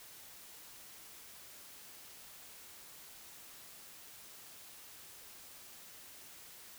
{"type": "silence", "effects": ["white hiss -54 dBFS RMS until 6.78 s"]}